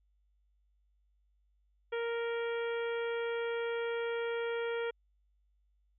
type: harmonic tone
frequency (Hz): 466.2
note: A#4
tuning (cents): 0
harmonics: 1 / 2 / 3 / 4 / 5 / 6 / 7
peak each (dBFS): -33 / -45 / -43 / -46 / -47 / -54 / -51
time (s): 1.92-4.91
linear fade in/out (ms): 10
effects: added 50 Hz sine -69 dBFS peak until 5.98 s